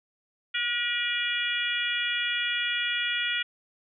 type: harmonic tone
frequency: 480 Hz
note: B4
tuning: 49 cents flat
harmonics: 3 / 4 / 5 / 6 / 7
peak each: -32 / -32 / -32 / -32 / -32 dBFS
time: 0.54-3.43 s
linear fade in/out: 10 ms
effects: none